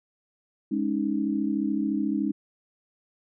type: chord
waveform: sine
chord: Ab suspended fourth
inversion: none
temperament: equal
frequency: 207.7 / 277.2 / 311.1 Hz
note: Ab3 / Db4 / Eb4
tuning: 0 / 0 / 0 cents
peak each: -28 dBFS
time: 0.71-2.32 s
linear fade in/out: 10 ms
effects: none